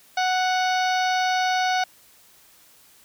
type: harmonic tone with a mistuned harmonic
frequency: 740 Hz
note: F#5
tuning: in tune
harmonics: 1 / 2 / 3 / 4 / 5 / 6 / 7 / 8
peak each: -21 / -27 / -31 / -35 / -34 / -35 / -39 / -37 dBFS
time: 0.17-1.84 s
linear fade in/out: 5 ms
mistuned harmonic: 4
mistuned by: -18 cents
effects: white hiss -54 dBFS RMS until 3.04 s